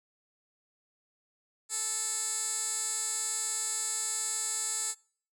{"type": "tone with band-pass filter", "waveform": "15% pulse", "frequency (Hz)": 438.9, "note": "A4", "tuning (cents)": -4, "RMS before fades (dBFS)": -33, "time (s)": [1.69, 4.95], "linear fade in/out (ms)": 50, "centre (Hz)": 8100, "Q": 5.3, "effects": ["noise-tail reverb RT60 0.5 s tail -26 dB re dry"]}